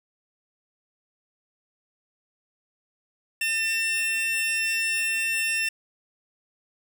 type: tone pair together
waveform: 40% pulse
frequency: 1799 / 2699 Hz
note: A6 / E7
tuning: +38 / +40 cents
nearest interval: perfect fifth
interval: 702 cents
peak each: -30 / -23 dBFS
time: 3.41-5.69 s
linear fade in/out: 5 ms
effects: none